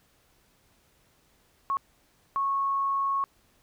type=tone bursts at uneven times; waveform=sine; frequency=1100 Hz; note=C#6; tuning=14 cents flat; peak=-24 dBFS; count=2; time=1.7-1.77 / 2.36-3.24 s; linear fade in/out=0 ms; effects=pink hiss -65 dBFS RMS until 3.62 s